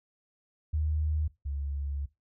sine tone pair in turn, 76.8 / 70.48 Hz, D#2 / C#2, -22 / +29 cents, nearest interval minor second, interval 149 cents, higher first, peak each -26 / -31 dBFS, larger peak first, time 0.73-1.28 / 1.45-2.06 s, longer second, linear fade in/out 10 ms, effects noise-tail reverb RT60 0.2 s tail -18 dB re dry

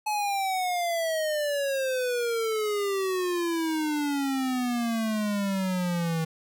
square exponential sweep, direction down, 857 to 160 Hz, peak -26 dBFS, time 0.06-6.25 s, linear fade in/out 10 ms, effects none

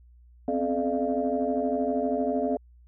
sine tone cluster, 255.4 / 268.1 / 430.3 / 599 / 686 Hz, C4 / C4 / A4 / D5 / F5, -42 / +42 / -39 / +34 / -31 cents, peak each -30 dBFS, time 0.48-2.57 s, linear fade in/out 2 ms, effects tanh soft clip ceiling -13 dBFS + added 60 Hz sine -51 dBFS peak until 2.87 s

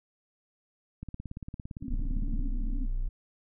click train, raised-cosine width 5 ms, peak -26 dBFS, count 25, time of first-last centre 1.03-2.394 s, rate 17.6 Hz
pink band-pass noise, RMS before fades -42 dBFS, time 1.8-2.88 s, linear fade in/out 50 ms, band 200 to 290 Hz, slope 96 dB/octave
triangle tone, 30.87 Hz, B0, in tune, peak -25 dBFS, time 1.9-3.09 s, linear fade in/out 10 ms
effects none

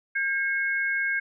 sine tone pair together, 1605 / 2180 Hz, G6 / C#7, +40 / -29 cents, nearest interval perfect fourth, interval 531 cents, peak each -25 / -28 dBFS, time 0.15-1.2 s, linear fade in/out 10 ms, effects none

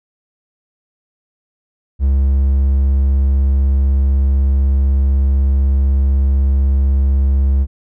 triangle tone, 68 Hz, C#2, 33 cents flat, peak -8 dBFS, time 1.99-7.67 s, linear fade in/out 50 ms, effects none

